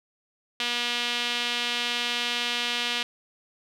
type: tone with band-pass filter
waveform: sawtooth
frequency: 240.6 Hz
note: B3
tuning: 45 cents flat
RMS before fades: -28 dBFS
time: 0.6-3.03 s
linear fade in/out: 2 ms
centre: 3200 Hz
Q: 2.3
effects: none